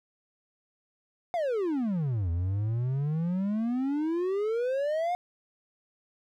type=exponential two-way sweep; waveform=triangle; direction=down then up; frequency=727 to 82.3 to 727 Hz; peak=-24 dBFS; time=1.34-5.15 s; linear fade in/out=0 ms; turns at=2.3 s; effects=none